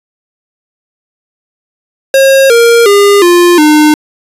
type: tone with pitch steps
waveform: square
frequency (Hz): 540 / 467.4 / 404.5 / 350.1 / 303.1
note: C#5 / A#4 / G#4 / F4 / D#4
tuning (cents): -45 / +5 / -46 / +4 / -45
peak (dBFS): -3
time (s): 2.14-3.94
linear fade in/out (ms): 2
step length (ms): 360
effects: resampled to 32000 Hz